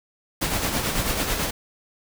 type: noise with tremolo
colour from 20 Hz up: pink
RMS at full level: -23 dBFS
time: 0.41-1.51 s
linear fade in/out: 10 ms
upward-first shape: sine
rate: 9.1 Hz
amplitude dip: 45%
effects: none